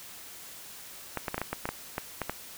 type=clicks; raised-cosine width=0.5 ms; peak=-15 dBFS; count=11; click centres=1.173 / 1.282 / 1.344 / 1.38 / 1.416 / 1.53 / 1.655 / 1.69 / 1.981 / 2.217 / 2.296 s; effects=white hiss -46 dBFS RMS until 2.57 s